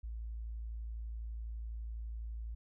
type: tone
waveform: sine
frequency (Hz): 56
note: A1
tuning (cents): +31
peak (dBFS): -39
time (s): 0.03-2.55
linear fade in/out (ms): 10
effects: none